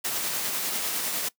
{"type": "noise with tremolo", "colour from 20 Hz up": "white", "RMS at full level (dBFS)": -28, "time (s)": [0.04, 1.29], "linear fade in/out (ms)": 10, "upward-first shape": "sine", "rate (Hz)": 10, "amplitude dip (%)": 25, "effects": ["noise-tail reverb RT60 0.1 s tail -20 dB re dry", "high-pass 150 Hz 12 dB/octave"]}